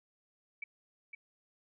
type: tone with echo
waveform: sine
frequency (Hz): 2294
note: D7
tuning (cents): -41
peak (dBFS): -37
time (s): 0.62-0.64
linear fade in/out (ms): 5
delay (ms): 510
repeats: 1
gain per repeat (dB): -6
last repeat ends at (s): 1.15
effects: none